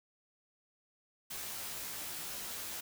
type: noise with comb filter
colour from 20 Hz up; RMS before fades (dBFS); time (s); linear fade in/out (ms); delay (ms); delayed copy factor
white; -42; 1.3-2.81; 10; 15; -0.8
effects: none